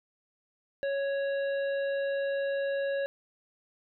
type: harmonic tone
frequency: 554.4 Hz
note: C#5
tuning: in tune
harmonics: 1 / 3 / 5 / 7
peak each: -28 / -38 / -48 / -50 dBFS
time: 0.83-3.06 s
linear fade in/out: 0 ms
effects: none

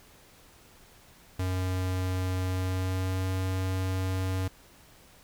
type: tone with pitch glide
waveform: square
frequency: 92.5 to 93.74 Hz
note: F#2 to F#2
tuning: 0 to +23 cents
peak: -28 dBFS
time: 1.39-4.48 s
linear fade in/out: 5 ms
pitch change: +23 cents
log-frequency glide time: 2.45-3.3 s
effects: pink hiss -56 dBFS RMS until 5.23 s

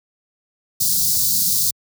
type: band-stop noise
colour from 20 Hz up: white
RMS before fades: -18 dBFS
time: 0.8-1.71 s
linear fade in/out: 10 ms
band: 210 to 4100 Hz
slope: 48 dB/octave
effects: high-pass 80 Hz 12 dB/octave

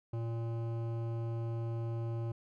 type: tone with hard clipping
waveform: triangle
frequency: 115.4 Hz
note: A#2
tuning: 17 cents flat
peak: -36 dBFS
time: 0.13-2.32 s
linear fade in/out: 5 ms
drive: 18 dB
effects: none

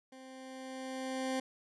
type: tone with level ramp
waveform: 20% pulse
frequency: 261.6 Hz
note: C4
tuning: in tune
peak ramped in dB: -46 to -27 dBFS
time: 0.12-1.4 s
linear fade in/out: 5 ms
effects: resampled to 24000 Hz

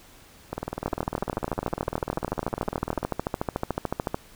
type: two click trains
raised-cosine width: 1 ms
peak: -11 / -15 dBFS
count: 46 / 51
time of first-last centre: 0.86-4.145 / 0.53-3.03 s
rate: 13.7 / 20 Hz
effects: pink hiss -52 dBFS RMS until 4.35 s

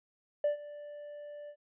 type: tone with ADSR envelope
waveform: triangle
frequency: 587.3 Hz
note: D5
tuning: in tune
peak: -21 dBFS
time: 0.44-1.56 s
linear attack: 4 ms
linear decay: 120 ms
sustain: -20 dB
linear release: 71 ms
effects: tanh soft clip ceiling -22 dBFS + resampled to 8000 Hz

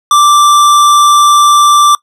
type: tone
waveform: square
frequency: 1174.7 Hz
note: D6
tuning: in tune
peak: -4 dBFS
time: 0.11-1.95 s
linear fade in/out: 2 ms
effects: noise-tail reverb RT60 0.1 s tail -21 dB re dry + low-pass 11000 Hz 12 dB/octave

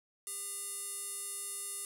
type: tone with band-pass filter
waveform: square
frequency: 402.5 Hz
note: G4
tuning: 46 cents sharp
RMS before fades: -41 dBFS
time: 0.27-1.85 s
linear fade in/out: 0 ms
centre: 10000 Hz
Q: 5.3
effects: none

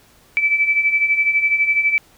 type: beating tone pair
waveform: sine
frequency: 2304 / 2316 Hz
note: D7 / D7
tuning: -34 / -25 cents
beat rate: 12 Hz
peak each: -21 / -15 dBFS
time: 0.37-1.98 s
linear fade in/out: 0 ms
effects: pink hiss -52 dBFS RMS until 2.17 s

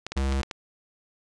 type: clicks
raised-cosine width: 0.2 ms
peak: -15 dBFS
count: 6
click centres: 0.066 / 0.12 / 0.176 / 0.324 / 0.432 / 0.512 s
type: tone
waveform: square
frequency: 67.5 Hz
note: C#2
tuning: 45 cents flat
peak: -24 dBFS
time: 0.16-0.42 s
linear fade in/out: 10 ms
effects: resampled to 22050 Hz

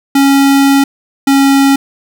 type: tone pair in turn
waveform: square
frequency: 276.2 / 275 Hz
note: C#4 / C#4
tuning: -6 / -14 cents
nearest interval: unison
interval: 8 cents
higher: first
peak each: -6 dBFS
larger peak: neither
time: 0.15-0.84 / 1.27-1.76 s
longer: first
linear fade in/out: 5 ms
effects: none

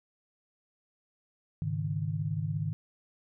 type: chord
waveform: sine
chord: Ab suspended fourth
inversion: none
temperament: equal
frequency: 103.83 / 138.59 / 155.56 Hz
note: Ab2 / Db3 / Eb3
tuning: 0 / 0 / 0 cents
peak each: -34 / -36 / -32 dBFS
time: 1.62-2.73 s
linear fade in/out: 0 ms
effects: none

